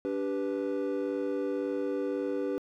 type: chord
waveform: triangle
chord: G major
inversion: second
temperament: equal with one note detuned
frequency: 288.3 / 392 / 493.9 Hz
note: D4 / G4 / B4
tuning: -32 / 0 / 0 cents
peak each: -31 dBFS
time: 0.05-2.58 s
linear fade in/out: 0 ms
effects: tanh soft clip ceiling -20 dBFS